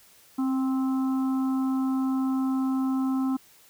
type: harmonic tone with a mistuned harmonic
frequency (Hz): 261.9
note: C4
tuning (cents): +2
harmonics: 1 / 3 / 4 / 5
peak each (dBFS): -23 / -39 / -40 / -41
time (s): 0.38-3.37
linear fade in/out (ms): 10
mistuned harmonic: 1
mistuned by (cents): +16
effects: white hiss -56 dBFS RMS until 3.69 s